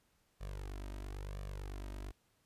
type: tone with flanger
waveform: sawtooth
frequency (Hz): 48.94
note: G1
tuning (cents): -2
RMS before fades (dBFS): -44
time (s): 0.4-2.12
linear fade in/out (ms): 20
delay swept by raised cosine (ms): 1.7 to 3.2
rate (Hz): 0.99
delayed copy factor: +0.85
effects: pink hiss -75 dBFS RMS until 2.45 s + resampled to 32000 Hz